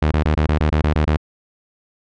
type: tone bursts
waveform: sawtooth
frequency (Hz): 76.6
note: D#2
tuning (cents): -27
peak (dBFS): -10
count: 10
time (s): 0.02-1.17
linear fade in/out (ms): 5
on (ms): 97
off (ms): 20
effects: low-pass 3000 Hz 12 dB/octave